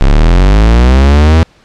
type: linear sweep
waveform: 45% pulse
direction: up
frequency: 32 to 82.41 Hz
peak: -3 dBFS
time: 0.01-1.43 s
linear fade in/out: 0 ms
effects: pink hiss -45 dBFS RMS until 1.64 s + low-pass 5000 Hz 12 dB/octave